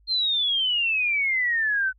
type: exponential sweep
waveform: sine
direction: down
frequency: 4217 to 1500 Hz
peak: -20 dBFS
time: 0.07-1.93 s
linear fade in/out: 50 ms
effects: added 51 Hz sine -55 dBFS peak until 1.98 s + MP3 96 kbps